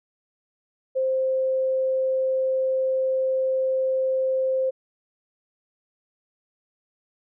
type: tone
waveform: sine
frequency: 524 Hz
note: C5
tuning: 2 cents sharp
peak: -20 dBFS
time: 0.95-4.71 s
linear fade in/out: 20 ms
effects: none